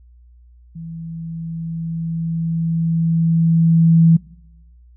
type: tone with level ramp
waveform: sine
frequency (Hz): 164.7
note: E3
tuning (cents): -1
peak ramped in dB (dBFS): -29 to -7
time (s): 0.75-4.17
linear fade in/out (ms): 10
effects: noise-tail reverb RT60 0.9 s tail -22 dB re dry + added 60 Hz sine -44 dBFS peak until 4.96 s